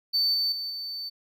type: tone with level steps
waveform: triangle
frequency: 4540 Hz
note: C#8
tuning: 41 cents sharp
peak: -20 / -22 / -29 / -31 dBFS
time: 0.13-1.1 s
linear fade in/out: 20 ms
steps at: 0.34 / 0.52 / 0.7 s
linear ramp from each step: 2 ms
effects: none